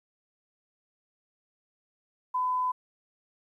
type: tone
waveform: sine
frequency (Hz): 1007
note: B5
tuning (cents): +33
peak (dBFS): -25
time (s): 2.34-2.72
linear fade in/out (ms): 10
effects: 11-bit